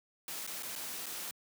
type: noise with dropouts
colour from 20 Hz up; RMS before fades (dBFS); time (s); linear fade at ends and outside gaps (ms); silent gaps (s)
white; -41; 0.28-1.31; 1; 0.466-0.475 / 0.625-0.631 / 0.754-0.76 / 1.059-1.065
effects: high-pass 150 Hz 12 dB/octave